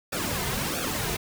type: noise with flanger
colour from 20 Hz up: pink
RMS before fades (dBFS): -29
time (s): 0.12-1.17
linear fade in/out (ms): 10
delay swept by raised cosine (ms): 0.97 to 3.67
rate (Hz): 1.5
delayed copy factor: -0.8
effects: none